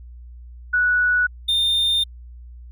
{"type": "tone pair in turn", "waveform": ["sine", "triangle"], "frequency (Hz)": [1473, 3625], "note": ["F#6", "A#7"], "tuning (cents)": [-8, -49], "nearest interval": "octave + major third", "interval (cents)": 1559, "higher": "second", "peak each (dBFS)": [-15, -15], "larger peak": "neither", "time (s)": [[0.73, 1.27], [1.48, 2.04]], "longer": "second", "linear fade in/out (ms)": 10, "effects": ["added 60 Hz sine -37 dBFS peak until 2.71 s"]}